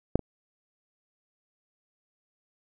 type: clicks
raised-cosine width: 2 ms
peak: -7 / -23 dBFS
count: 2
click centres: 0.156 / 0.193 s
effects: none